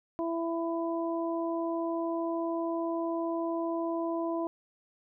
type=harmonic tone; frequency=333.1 Hz; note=E4; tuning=18 cents sharp; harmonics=1 / 2 / 3; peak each=-31 / -34 / -38 dBFS; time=0.19-4.47 s; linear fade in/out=0 ms; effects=none